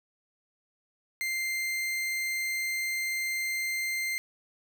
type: tone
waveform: 40% pulse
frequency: 2093 Hz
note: C7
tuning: in tune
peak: -28 dBFS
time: 1.21-4.18 s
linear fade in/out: 0 ms
effects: none